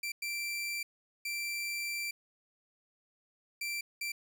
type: tone bursts at uneven times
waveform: sawtooth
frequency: 2349 Hz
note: D7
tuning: in tune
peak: -31 dBFS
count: 5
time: 0.03-0.12 / 0.22-0.83 / 1.25-2.11 / 3.61-3.81 / 4.01-4.12 s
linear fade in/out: 5 ms
effects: none